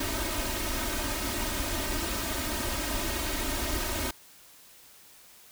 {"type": "noise with comb filter", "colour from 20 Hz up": "pink", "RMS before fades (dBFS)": -31, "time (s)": [0, 4.11], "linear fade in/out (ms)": 5, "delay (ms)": 3.2, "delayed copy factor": 0.95, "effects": ["white hiss -54 dBFS RMS until 5.51 s"]}